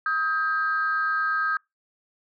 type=tone pair together; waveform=sine; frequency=1264.4 / 1593 Hz; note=D#6 / G6; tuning=+27 / +27 cents; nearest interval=major third; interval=400 cents; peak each=-24 dBFS; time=0.06-1.57 s; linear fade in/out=2 ms; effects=noise-tail reverb RT60 0.2 s tail -26 dB re dry + tanh soft clip ceiling -15 dBFS